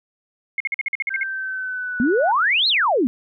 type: tone bursts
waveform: sine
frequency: 2159 Hz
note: C#7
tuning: 46 cents flat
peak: -19 dBFS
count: 10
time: 0.58-1.233 s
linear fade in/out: 2 ms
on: 23 ms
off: 47 ms
type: tone with pitch glide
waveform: sine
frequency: 1568 to 1471.5 Hz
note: G6 to F#6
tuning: 0 to -10 cents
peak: -24 dBFS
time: 1.1-2.32 s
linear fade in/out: 10 ms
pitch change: -110 cents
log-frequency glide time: 1.22-2.06 s
type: exponential two-way sweep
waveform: sine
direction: up then down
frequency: 224.7 to 4349 to 224.7 Hz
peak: -15 dBFS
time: 2-3.07 s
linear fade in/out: 0 ms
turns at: 2.68 s
effects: none